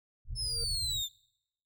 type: low-pass noise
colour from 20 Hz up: pink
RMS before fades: -40 dBFS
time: 0.25-1.03 s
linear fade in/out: 50 ms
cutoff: 130 Hz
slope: 96 dB/octave
type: tone with exponential growth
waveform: triangle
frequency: 466.1 Hz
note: A#4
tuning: in tune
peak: -39 dBFS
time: 0.29-0.64 s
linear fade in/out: 2 ms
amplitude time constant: 75 ms
type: linear sweep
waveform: 35% pulse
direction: down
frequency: 5274 to 3520 Hz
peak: -30 dBFS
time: 0.35-1.09 s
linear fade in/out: 50 ms
effects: noise-tail reverb RT60 0.8 s tail -25 dB re dry